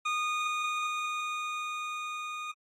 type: tone with level ramp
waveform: 25% pulse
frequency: 1230 Hz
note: D#6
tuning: 20 cents flat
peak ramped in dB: -24 to -32 dBFS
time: 0.05-2.52 s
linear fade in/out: 10 ms
effects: low-pass 6000 Hz 12 dB/octave + AAC 32 kbps